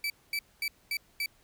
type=tone bursts; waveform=30% pulse; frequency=2311 Hz; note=D7; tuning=28 cents flat; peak=-27 dBFS; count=5; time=0.04-1.26 s; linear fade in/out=2 ms; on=60 ms; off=230 ms; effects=pink hiss -64 dBFS RMS until 1.43 s